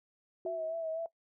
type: tone with exponential decay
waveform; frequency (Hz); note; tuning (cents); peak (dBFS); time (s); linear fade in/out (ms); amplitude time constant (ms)
sine; 368.3; F#4; -8; -35; 0.45-0.91; 2; 100
type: tone with vibrato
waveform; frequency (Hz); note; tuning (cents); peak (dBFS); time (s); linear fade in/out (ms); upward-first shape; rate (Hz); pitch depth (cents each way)
sine; 651; E5; -22; -33; 0.46-1.06; 2; sine; 4; 37
effects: noise-tail reverb RT60 0.1 s tail -19 dB re dry